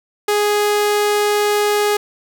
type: tone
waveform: sawtooth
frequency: 415.3 Hz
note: G#4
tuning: in tune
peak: -10 dBFS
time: 0.28-1.97 s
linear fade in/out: 5 ms
effects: none